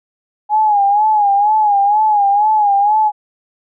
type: tone with vibrato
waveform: sine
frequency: 830.6 Hz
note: G#5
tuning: in tune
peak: -9 dBFS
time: 0.49-3.12 s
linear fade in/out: 50 ms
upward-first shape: sine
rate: 2.1 Hz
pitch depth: 77 cents each way
effects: none